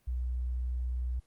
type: tone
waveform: sine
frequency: 61.74 Hz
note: B1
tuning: in tune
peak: -30 dBFS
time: 0.07-1.2 s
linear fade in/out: 10 ms
effects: pink hiss -71 dBFS RMS until 1.26 s + Opus 24 kbps